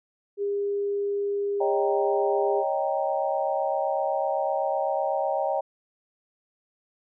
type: tone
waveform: sine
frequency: 403.9 Hz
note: G#4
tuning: 48 cents flat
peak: -24 dBFS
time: 0.37-2.64 s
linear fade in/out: 50 ms
type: chord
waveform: sine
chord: Eb dominant seventh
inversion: third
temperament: equal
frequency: 554.4 / 622.3 / 784 / 932.3 Hz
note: Db5 / Eb5 / G5 / Bb5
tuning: 0 / 0 / 0 / 0 cents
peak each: -28 / -28 / -28 / -33 dBFS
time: 1.6-5.61 s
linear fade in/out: 10 ms
effects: none